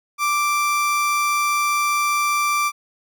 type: tone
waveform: 30% pulse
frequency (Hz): 1175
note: D6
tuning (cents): +1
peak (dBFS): -15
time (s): 0.18-2.72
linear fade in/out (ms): 50
effects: none